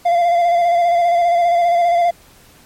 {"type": "tone with vibrato", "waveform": "triangle", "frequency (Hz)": 692, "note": "F5", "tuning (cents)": -16, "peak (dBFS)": -9, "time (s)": [0.05, 2.11], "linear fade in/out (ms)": 10, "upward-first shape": "square", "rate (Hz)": 15, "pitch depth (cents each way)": 25, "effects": ["pink hiss -47 dBFS RMS until 2.65 s", "MP3 64 kbps"]}